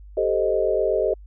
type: chord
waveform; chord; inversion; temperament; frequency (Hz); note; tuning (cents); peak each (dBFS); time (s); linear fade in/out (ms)
sine; A half-diminished seventh; third; equal; 392 / 440 / 523.3 / 622.3; G4 / A4 / C5 / Eb5; 0 / 0 / 0 / 0; -24 / -24 / -25 / -23; 0.17-1.14; 5
effects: added 50 Hz sine -40 dBFS peak until 1.26 s